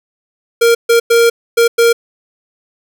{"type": "tone bursts at uneven times", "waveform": "square", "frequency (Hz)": 466.2, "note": "A#4", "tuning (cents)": 0, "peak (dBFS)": -7, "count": 5, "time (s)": [[0.61, 0.75], [0.89, 1], [1.1, 1.3], [1.57, 1.68], [1.78, 1.93]], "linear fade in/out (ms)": 10, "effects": []}